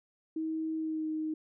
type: tone with pitch glide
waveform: sine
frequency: 318.4 to 312.4 Hz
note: D#4 to D#4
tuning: +40 to +7 cents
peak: -31 dBFS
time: 0.36-1.34 s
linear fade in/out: 5 ms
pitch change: -33 cents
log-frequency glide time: 0.76-1.07 s
effects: none